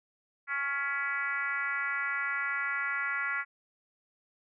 sine tone with frequency modulation, 1685 Hz, G#6, 25 cents sharp, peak -29 dBFS, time 0.47-3.45 s, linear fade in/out 50 ms, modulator 289 Hz, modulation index 1.7, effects none

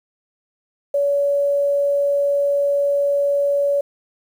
sine tone, 567 Hz, C#5, 39 cents sharp, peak -15 dBFS, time 0.94-3.81 s, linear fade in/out 5 ms, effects 8-bit

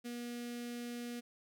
sawtooth tone with notch filter, 240 Hz, B3, 49 cents flat, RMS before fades -43 dBFS, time 0.04-1.21 s, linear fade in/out 20 ms, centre 970 Hz, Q 0.84, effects none

